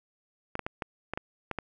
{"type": "clicks", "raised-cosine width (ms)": 0.5, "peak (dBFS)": -17, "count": 8, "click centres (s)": [0.554, 0.593, 0.665, 0.822, 1.136, 1.175, 1.513, 1.587], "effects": []}